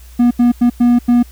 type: tone bursts at uneven times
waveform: triangle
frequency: 241.5 Hz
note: B3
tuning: 39 cents flat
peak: -5 dBFS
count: 5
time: 0.19-0.31 / 0.39-0.52 / 0.61-0.7 / 0.8-0.99 / 1.08-1.23 s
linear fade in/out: 10 ms
effects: added 60 Hz sine -35 dBFS peak until 1.31 s + white hiss -46 dBFS RMS until 1.31 s